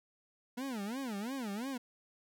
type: tone with vibrato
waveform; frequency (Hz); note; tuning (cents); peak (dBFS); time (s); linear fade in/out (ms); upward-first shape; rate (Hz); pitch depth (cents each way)
40% pulse; 233.1; A#3; 0; -36; 0.57-1.78; 10; sine; 2.9; 290
effects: none